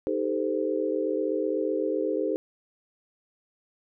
sine chord, A half-diminished seventh, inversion second, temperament equal with one note detuned, 311.1 / 392 / 440 / 515.2 Hz, Eb4 / G4 / A4 / C5, 0 / 0 / 0 / -27 cents, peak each -30 dBFS, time 0.07-2.36 s, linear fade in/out 0 ms, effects none

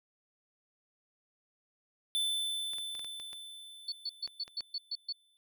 square tone with exponential decay, 3523 Hz, A7, 1 cent sharp, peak -29 dBFS, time 2.15-5.37 s, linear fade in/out 0 ms, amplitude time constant 700 ms
clicks, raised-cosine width 0.2 ms, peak -32 dBFS, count 10, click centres 2.735 / 2.784 / 2.951 / 2.994 / 3.046 / 3.199 / 3.331 / 4.276 / 4.479 / 4.607 s
sine tone bursts, 4435 Hz, C#8, in tune, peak -33 dBFS, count 8, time 3.88-5.126 s, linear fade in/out 5 ms, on 42 ms, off 130 ms
effects none

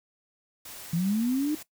white noise, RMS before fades -43 dBFS, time 0.65-1.63 s, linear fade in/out 5 ms
sine linear sweep, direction up, 161.3 to 310 Hz, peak -23 dBFS, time 0.93-1.55 s, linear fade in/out 5 ms
effects noise-tail reverb RT60 0.1 s tail -17 dB re dry

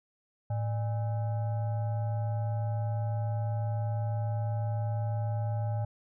sine tone with frequency modulation, 109 Hz, A2, 16 cents flat, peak -28 dBFS, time 0.5-5.85 s, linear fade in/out 5 ms, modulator 708 Hz, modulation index 0.43, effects none

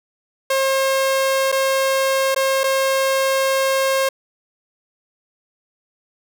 sawtooth tone with dropouts, 536 Hz, C5, 42 cents sharp, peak -12 dBFS, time 0.5-4.09 s, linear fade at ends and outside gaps 5 ms, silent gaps 1.518-1.524 / 2.347-2.361 / 2.635-2.639 s, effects none

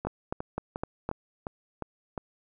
two click trains, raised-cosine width 1 ms, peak -19 / -16 dBFS, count 7 / 5, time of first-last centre 0.05-2.178 / 0.07-1.09 s, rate 2.82 / 3.92 Hz, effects none

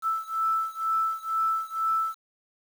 sine beating tone pair, 1318.5 / 1320.6 Hz, E6 / E6, 0 / +3 cents, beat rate 2.1 Hz, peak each -27 / -28 dBFS, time 0.02-2.16 s, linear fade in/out 50 ms, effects 8-bit

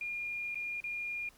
sine tone with dropouts, 2417 Hz, D7, 49 cents sharp, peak -35 dBFS, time 0.01-1.29 s, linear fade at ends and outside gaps 2 ms, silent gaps 0.546-0.555 / 0.804-0.84 s, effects pink hiss -62 dBFS RMS until 1.37 s + Opus 48 kbps

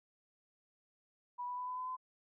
sine tone with pitch steps, 980 / 988 / 996 / 1004.1 / 1012.2 / 1020.4 Hz, B5 / B5 / B5 / B5 / B5 / C6, -14 / 0 / +14 / +28 / +42 / -44 cents, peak -38 dBFS, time 1.38-1.968 s, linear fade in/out 20 ms, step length 98 ms, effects none

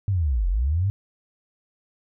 sine linear two-way sweep, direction down then up, 103.83 to 41.2 to 103.83 Hz, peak -19 dBFS, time 0.08-0.9 s, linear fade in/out 0 ms, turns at 0.48 s, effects none

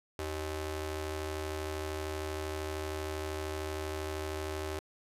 sawtooth ring-modulated tone, 233.1 Hz, A#3, in tune, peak -28 dBFS, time 0.19-4.79 s, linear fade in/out 0 ms, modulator 153 Hz, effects resampled to 32000 Hz

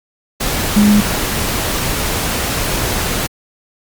sine tone in noise, 207.7 Hz, G#3, in tune, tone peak -7 dBFS, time 0.76-1.01 s, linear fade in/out 10 ms, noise pink, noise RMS -18 dBFS, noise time 0.4-3.27 s, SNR +8 dB, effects Opus 48 kbps

